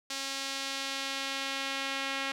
sawtooth tone with band-pass filter sweep, 272.1 Hz, C#4, 32 cents flat, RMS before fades -35 dBFS, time 0.1-2.32 s, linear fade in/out 5 ms, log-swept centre 4900 to 2600 Hz, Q 1.1, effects none

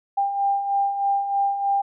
sine beating tone pair, 794 / 797.2 Hz, G5 / G5, +22 / +29 cents, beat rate 3.2 Hz, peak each -28 / -20 dBFS, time 0.17-1.82 s, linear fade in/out 10 ms, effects none

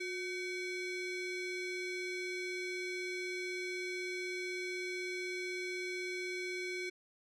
square ring-modulated tone, 948 Hz, A#5, 29 cents sharp, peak -35 dBFS, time 0-6.9 s, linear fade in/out 10 ms, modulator 1310 Hz, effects low-pass 7000 Hz 12 dB/octave

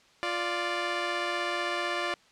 10% pulse tone pair together, 349.2 / 587.3 Hz, F4 / D5, 0 / 0 cents, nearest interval major sixth, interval 900 cents, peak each -23 dBFS, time 0.23-2.14 s, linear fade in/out 0 ms, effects white hiss -60 dBFS RMS until 2.31 s + low-pass 5000 Hz 12 dB/octave

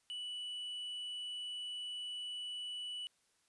triangle tone, 2960 Hz, F#7, in tune, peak -39 dBFS, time 0.1-3.07 s, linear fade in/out 0 ms, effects white hiss -75 dBFS RMS until 3.48 s + resampled to 24000 Hz

